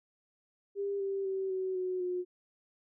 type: tone with pitch steps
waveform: sine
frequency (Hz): 400 / 391.8 / 383.7 / 375.8 / 368.1 / 360.5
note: G4 / G4 / G4 / F#4 / F#4 / F#4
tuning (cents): +35 / -1 / -37 / +27 / -9 / -45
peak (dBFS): -31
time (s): 0.75-2.25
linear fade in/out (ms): 50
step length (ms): 250
effects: none